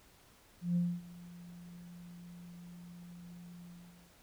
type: tone with ADSR envelope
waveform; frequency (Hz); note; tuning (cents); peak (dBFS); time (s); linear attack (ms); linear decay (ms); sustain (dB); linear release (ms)
sine; 174.61; F3; 0; -26; 0.61-4.15; 150; 250; -22; 500
effects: tanh soft clip ceiling -24 dBFS + pink hiss -63 dBFS RMS until 4.22 s